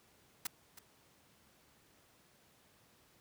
white noise with echo, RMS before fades -37 dBFS, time 0.45-0.47 s, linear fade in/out 5 ms, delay 320 ms, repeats 1, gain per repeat -15 dB, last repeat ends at 0.79 s, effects pink hiss -67 dBFS RMS until 3.2 s + high-pass 80 Hz 12 dB/octave

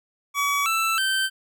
25% pulse tone with pitch steps, 1136 / 1327.7 / 1551.8 Hz, C#6 / E6 / G6, +42 / +12 / -18 cents, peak -17 dBFS, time 0.34-1.3 s, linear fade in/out 50 ms, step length 320 ms, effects none

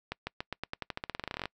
accelerating click train, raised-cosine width 0.3 ms, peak -18 dBFS, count 22, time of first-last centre 0.12-1.456 s, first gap 150 ms, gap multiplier 0.9, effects noise-tail reverb RT60 0.1 s tail -26 dB re dry

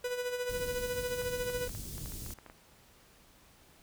45% pulse tone with tremolo, 493.9 Hz, B4, in tune, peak -31 dBFS, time 0.04-1.68 s, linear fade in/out 5 ms, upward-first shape sine, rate 14 Hz, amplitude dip 55%
pink band-stop noise, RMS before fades -42 dBFS, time 0.49-2.34 s, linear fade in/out 5 ms, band 240 to 5800 Hz, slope 12 dB/octave
clicks, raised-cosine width 0.5 ms, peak -34 dBFS, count 12, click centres 1.218 / 1.499 / 1.693 / 1.75 / 1.981 / 2.059 / 2.121 / 2.263 / 2.306 / 2.387 / 2.463 / 2.499 s
effects pink hiss -61 dBFS RMS until 3.82 s

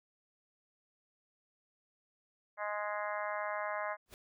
harmonic tone, 208.3 Hz, G#3, 5 cents sharp, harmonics 3 / 4 / 5 / 6 / 7 / 8 / 9 / 10, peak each -39 / -43 / -41 / -44 / -47 / -44 / -49 / -47 dBFS, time 2.57-3.97 s, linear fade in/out 50 ms
pink noise with exponential growth, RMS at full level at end -47 dBFS, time 4.06-4.14 s, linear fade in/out 0 ms, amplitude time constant 16 ms
effects none

